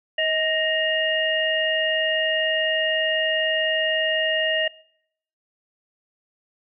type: tone cluster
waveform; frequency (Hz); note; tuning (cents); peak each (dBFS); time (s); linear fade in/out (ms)
sine; 632 / 1865 / 2836; D#5 / A#6 / F7; +27 / 0 / +26; -24; 0.18-4.68; 5
effects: noise-tail reverb RT60 0.7 s tail -22 dB re dry